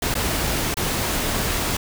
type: noise with dropouts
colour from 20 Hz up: pink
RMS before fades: -23 dBFS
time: 0.02-1.77 s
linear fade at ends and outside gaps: 5 ms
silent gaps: 0.142-0.151 / 0.743-0.769 s
effects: none